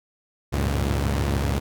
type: tone cluster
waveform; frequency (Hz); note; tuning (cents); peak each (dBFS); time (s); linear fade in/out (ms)
sawtooth; 70.3 / 96 / 103.3 / 116.3; C#2 / G2 / G#2 / A#2; +25 / -36 / -9 / -4; -19 / -27 / -26 / -26; 0.52-1.6; 20
effects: none